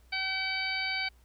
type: harmonic tone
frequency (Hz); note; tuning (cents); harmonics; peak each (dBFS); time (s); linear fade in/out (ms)
764; G5; -45; 1 / 2 / 3 / 4 / 5 / 6; -40 / -38 / -32 / -41 / -42 / -36; 0.12-1.09; 10
effects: added 60 Hz sine -57 dBFS peak until 1.24 s + pink hiss -67 dBFS RMS until 1.24 s